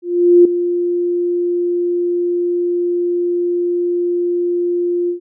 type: tone with ADSR envelope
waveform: sine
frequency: 350.4 Hz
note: F4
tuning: 6 cents sharp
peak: -3 dBFS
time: 0.02-5.2 s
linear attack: 430 ms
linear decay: 4 ms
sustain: -11 dB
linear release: 110 ms
effects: none